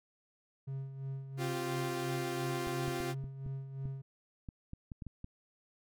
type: tone with tremolo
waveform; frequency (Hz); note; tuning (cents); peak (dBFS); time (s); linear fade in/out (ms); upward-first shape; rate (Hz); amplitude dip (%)
triangle; 135.3; C#3; -42; -34; 0.67-4.02; 10; sine; 2.9; 60
type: chord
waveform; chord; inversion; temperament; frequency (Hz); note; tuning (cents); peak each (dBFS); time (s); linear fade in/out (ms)
sawtooth; C suspended fourth; none; equal with one note detuned; 261.6 / 349.2 / 388.8; C4 / F4 / G4; 0 / 0 / -14; -39 / -33 / -38; 1.37-3.15; 50
type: clicks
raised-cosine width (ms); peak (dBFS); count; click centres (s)
5; -31; 12; 2.672 / 2.881 / 3.003 / 3.241 / 3.463 / 3.856 / 4.488 / 4.734 / 4.918 / 5.022 / 5.067 / 5.244
effects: none